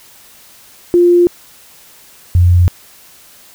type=tone pair in turn; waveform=sine; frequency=350 / 88.36 Hz; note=F4 / F2; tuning=+4 / +21 cents; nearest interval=2 octaves; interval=2383 cents; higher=first; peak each=-5 dBFS; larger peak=neither; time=0.94-1.27 / 2.35-2.68 s; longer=neither; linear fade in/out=0 ms; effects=white hiss -42 dBFS RMS until 3.54 s